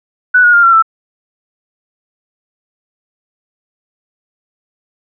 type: tone with pitch steps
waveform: sine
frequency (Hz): 1485 / 1443.6 / 1403.3 / 1364.1 / 1326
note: F#6 / F#6 / F6 / F6 / E6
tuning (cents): +6 / -43 / +8 / -41 / +10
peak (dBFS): -4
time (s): 0.34-0.825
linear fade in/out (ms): 10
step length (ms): 97
effects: none